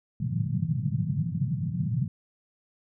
pink band-pass noise, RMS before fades -28 dBFS, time 0.2-2.08 s, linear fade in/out 5 ms, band 110 to 180 Hz, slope 48 dB/octave, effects none

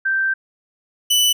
sine / sawtooth tone pair in turn, 1564 / 2980 Hz, G6 / F#7, -4 / +12 cents, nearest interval major seventh, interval 1116 cents, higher second, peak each -16 / -10 dBFS, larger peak second, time 0.05-0.34 / 1.1-1.33 s, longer first, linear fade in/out 10 ms, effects none

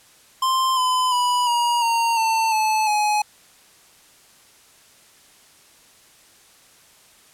square tone with pitch steps, 1046.5 / 1014.4 / 983.2 / 953 / 923.7 / 895.4 / 867.9 / 841.2 Hz, C6 / B5 / B5 / A#5 / A#5 / A5 / A5 / G#5, 0 / +46 / -8 / +38 / -16 / +30 / -24 / +22 cents, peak -18 dBFS, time 0.42-3.22 s, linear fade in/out 5 ms, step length 350 ms, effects white hiss -52 dBFS RMS until 7.33 s + low-pass 11000 Hz 12 dB/octave

